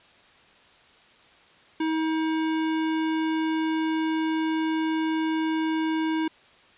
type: tone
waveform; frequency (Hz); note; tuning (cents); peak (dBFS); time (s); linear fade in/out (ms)
square; 318.2; D#4; +39; -24; 1.8-6.28; 5
effects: white hiss -55 dBFS RMS until 6.77 s + resampled to 8000 Hz